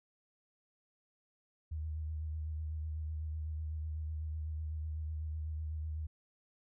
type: tone with vibrato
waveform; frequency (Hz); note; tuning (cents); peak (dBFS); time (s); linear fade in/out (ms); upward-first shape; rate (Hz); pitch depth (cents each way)
sine; 77.78; D#2; 0; -36; 1.71-6.07; 10; sine; 8; 32
effects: none